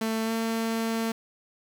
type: tone with pitch glide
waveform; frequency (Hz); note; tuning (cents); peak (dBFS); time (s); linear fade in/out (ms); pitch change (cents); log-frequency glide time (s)
sawtooth; 222.5 to 226.1; A3 to A3; +20 to +47; -22; 0.01-1.12; 5; +27; 0.24-0.32
effects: 8-bit